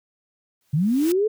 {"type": "noise with exponential growth", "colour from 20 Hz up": "white", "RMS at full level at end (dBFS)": -31, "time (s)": [0.61, 1.12], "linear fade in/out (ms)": 2, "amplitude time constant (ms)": 110}
{"type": "linear sweep", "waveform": "sine", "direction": "up", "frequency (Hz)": [134.9, 443.5], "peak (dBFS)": -17, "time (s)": [0.73, 1.28], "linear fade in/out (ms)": 10}
{"effects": []}